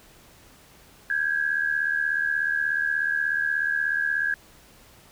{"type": "tone pair together", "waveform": "sine", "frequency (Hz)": [1584.6, 1661.2], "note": ["G6", "G#6"], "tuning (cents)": [18, 0], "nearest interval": "minor second", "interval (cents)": 82, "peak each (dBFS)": [-26, -24], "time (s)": [1.1, 4.34], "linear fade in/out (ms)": 2, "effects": ["pink hiss -53 dBFS RMS until 5.11 s"]}